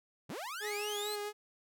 sawtooth linear sweep, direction up, 99 to 4298 Hz, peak -36 dBFS, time 0.29-1.16 s, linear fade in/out 10 ms
sawtooth tone with vibrato, 415.9 Hz, G#4, 2 cents sharp, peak -33 dBFS, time 0.6-1.33 s, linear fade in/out 50 ms, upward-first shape sine, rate 4.5 Hz, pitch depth 19 cents each way
effects none

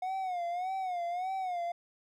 triangle tone with vibrato, 727 Hz, F#5, 31 cents flat, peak -30 dBFS, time 0.02-1.72 s, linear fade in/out 5 ms, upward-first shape sine, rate 1.7 Hz, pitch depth 98 cents each way, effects none

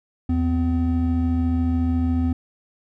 triangle tone pair together, 80.1 / 254.3 Hz, E2 / C4, -49 / -49 cents, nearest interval octave + minor sixth, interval 2000 cents, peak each -19 dBFS, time 0.29-2.33 s, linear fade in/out 5 ms, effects none

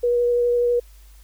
sine tone with vibrato, 482.2 Hz, B4, 41 cents flat, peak -16 dBFS, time 0.03-0.8 s, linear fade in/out 10 ms, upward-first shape sine, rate 12 Hz, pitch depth 10 cents each way, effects added 50 Hz sine -44 dBFS peak until 1.23 s + white hiss -56 dBFS RMS until 1.23 s

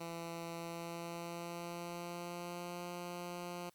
10% pulse tone with pitch glide, 168.1 to 175.64 Hz, E3 to F3, +34 to +10 cents, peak -34 dBFS, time 0-3.7 s, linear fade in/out 10 ms, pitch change +76 cents, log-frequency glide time 0.52-2.85 s, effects white hiss -72 dBFS RMS until 3.74 s + Opus 48 kbps

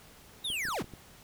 square linear sweep, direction down, 3845 to 58.3 Hz, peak -32 dBFS, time 0.44-0.83 s, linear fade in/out 10 ms
clicks, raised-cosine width 3 ms, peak -32 dBFS, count 5, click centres 0.502 / 0.653 / 0.686 / 0.843 / 0.937 s
effects pink hiss -55 dBFS RMS until 1.23 s

